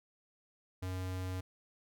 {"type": "tone", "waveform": "square", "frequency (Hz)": 92.5, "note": "F#2", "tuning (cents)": 0, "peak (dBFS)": -37, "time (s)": [0.82, 1.41], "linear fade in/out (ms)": 10, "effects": []}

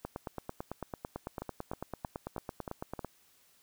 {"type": "two click trains", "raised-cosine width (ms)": 1, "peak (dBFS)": [-23, -24], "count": [28, 6], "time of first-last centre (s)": [[0.05, 3.047], [1.42, 2.992]], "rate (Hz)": [9.01, 3.18], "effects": ["white hiss -66 dBFS RMS until 3.62 s"]}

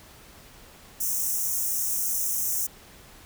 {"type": "high-pass noise", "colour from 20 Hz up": "white", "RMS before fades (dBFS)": -27, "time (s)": [1, 2.67], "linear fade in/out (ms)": 10, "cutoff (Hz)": 5600, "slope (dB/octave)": 96, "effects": ["pink hiss -50 dBFS RMS until 3.25 s"]}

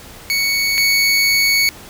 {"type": "tone pair in turn", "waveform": "25% pulse", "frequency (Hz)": [2224, 2224], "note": ["C#7", "C#7"], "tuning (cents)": [5, 5], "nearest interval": "unison", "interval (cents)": 0, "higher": "neither", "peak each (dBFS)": [-11, -8], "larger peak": "second", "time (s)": [[0.3, 0.78], [0.78, 1.69]], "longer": "second", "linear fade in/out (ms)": 0, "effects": ["pink hiss -38 dBFS RMS until 1.89 s"]}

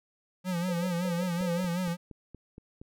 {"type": "tone with vibrato", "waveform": "square", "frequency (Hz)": 177.4, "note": "F3", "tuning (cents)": 27, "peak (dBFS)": -29, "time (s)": [0.44, 1.97], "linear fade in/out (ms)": 50, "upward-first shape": "sine", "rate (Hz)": 5.3, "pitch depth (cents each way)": 83}
{"type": "tone with tremolo", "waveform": "sine", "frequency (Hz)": 513, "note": "C5", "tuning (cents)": -34, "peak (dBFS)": -34, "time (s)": [0.68, 1.7], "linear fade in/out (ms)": 10, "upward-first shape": "square", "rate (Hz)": 2.7, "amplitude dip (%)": 70}
{"type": "click train", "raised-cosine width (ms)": 3, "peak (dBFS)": -32, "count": 7, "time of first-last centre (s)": [1.41, 2.815], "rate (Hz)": 4.27}
{"effects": []}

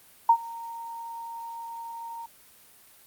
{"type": "tone with ADSR envelope", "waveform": "sine", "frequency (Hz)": 924, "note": "A#5", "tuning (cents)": -16, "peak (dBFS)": -12, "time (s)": [0.29, 2.26], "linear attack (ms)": 5, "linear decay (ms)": 72, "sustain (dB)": -23, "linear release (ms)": 5, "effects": ["white hiss -55 dBFS RMS until 3.06 s", "Opus 32 kbps"]}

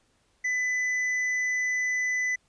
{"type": "tone with hard clipping", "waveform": "sine", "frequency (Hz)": 2000, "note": "B6", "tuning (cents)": 21, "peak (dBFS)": -26, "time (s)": [0.44, 2.36], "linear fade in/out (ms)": 10, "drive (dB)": 5, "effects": ["pink hiss -68 dBFS RMS until 2.48 s", "resampled to 22050 Hz"]}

